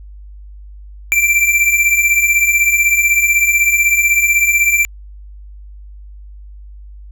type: beating tone pair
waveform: square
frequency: 2338 / 2354 Hz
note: D7 / D7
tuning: -8 / +3 cents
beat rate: 16 Hz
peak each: -17 / -12 dBFS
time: 1.12-4.85 s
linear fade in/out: 0 ms
effects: added 50 Hz sine -32 dBFS peak until 7.11 s